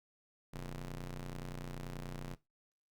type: ring-modulated tone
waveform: sawtooth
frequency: 89.4 Hz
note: F2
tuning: 41 cents sharp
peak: -35 dBFS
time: 0.53-2.35 s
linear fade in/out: 10 ms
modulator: 60.4 Hz
effects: noise-tail reverb RT60 0.2 s tail -17 dB re dry + Opus 48 kbps